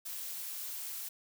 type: noise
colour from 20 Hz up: blue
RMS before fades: -41 dBFS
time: 0.05-1.09 s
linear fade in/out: 10 ms
effects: none